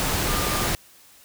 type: tone in noise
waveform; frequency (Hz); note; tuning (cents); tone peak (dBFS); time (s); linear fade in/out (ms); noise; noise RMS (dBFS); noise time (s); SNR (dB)
sine; 1203; D6; +41; -31; 0.28-0.67; 0; pink; -24; 0-0.75; -10
effects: white hiss -52 dBFS RMS until 1.24 s